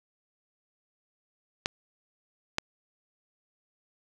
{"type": "clicks", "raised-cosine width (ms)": 0.2, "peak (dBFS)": -9, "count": 2, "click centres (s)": [1.659, 2.584], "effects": []}